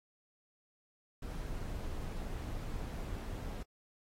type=noise; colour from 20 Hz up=brown; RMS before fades=-40 dBFS; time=1.22-3.63 s; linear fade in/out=5 ms; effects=AAC 48 kbps